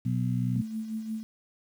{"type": "harmonic tone", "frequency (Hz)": 61.74, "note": "B1", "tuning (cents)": 0, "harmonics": [2, 3, 4], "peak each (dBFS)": [-27, -31, -33], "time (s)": [0.05, 0.62], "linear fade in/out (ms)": 10}
{"type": "tone with tremolo", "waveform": "sine", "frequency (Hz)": 220, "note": "A3", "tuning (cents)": 0, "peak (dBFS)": -29, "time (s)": [0.56, 1.23], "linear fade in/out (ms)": 0, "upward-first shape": "sine", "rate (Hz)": 5.7, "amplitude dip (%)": 55}
{"effects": ["9-bit"]}